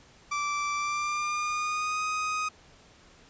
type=tone with pitch glide; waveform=30% pulse; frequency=1167 to 1250.8 Hz; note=D6 to D#6; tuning=-11 to +9 cents; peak=-25 dBFS; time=0.31-2.49 s; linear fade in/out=10 ms; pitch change=+120 cents; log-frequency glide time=0.75-2.03 s; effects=pink hiss -56 dBFS RMS until 3.29 s + resampled to 16000 Hz